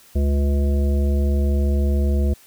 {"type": "harmonic tone", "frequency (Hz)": 70.7, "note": "C#2", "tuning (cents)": 35, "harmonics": [1, 3, 5, 7, 9], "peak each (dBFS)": [-16, -26, -30, -33, -35], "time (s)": [0.15, 2.34], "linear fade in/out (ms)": 10, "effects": ["white hiss -50 dBFS RMS until 2.46 s"]}